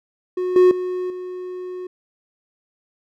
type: tone with level steps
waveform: triangle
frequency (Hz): 364.7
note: F#4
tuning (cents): -25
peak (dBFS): -18 / -7 / -20 / -26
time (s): 0.37-1.87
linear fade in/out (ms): 5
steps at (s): 0.56 / 0.71 / 1.1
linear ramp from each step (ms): 2
effects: none